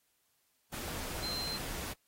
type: tone in noise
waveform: sine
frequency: 4124 Hz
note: C8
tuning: 26 cents flat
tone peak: -36 dBFS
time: 1.22-1.58 s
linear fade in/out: 20 ms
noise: pink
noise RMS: -41 dBFS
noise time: 0.72-1.94 s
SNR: +2 dB
effects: white hiss -75 dBFS RMS until 2.07 s + AAC 48 kbps